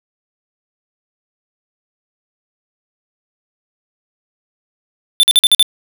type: tone bursts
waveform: square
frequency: 3541 Hz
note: A7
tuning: 10 cents sharp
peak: -6 dBFS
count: 6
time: 5.2-5.627 s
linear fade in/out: 0 ms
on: 32 ms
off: 47 ms
effects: none